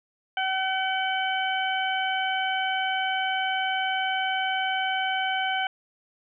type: harmonic tone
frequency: 760 Hz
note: F#5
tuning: 46 cents sharp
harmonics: 1 / 2 / 3 / 4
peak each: -27 / -29 / -33 / -31 dBFS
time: 0.37-5.67 s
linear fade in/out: 2 ms
effects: none